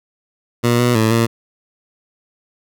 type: tone with pitch steps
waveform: 15% pulse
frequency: 119.5 / 122 / 110.8 / 115.3 Hz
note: A#2 / B2 / A2 / A#2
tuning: +43 / -21 / +13 / -19 cents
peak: -6 dBFS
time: 0.63-1.27 s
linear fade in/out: 20 ms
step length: 160 ms
effects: none